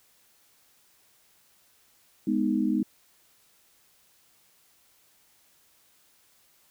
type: chord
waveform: sine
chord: G# minor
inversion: none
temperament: just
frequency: 207.7 / 249.2 / 311.5 Hz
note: G#3 / B3 / D#4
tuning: 0 / +16 / +2 cents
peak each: -27 dBFS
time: 2.27-2.83 s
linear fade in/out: 5 ms
effects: white hiss -63 dBFS RMS until 6.7 s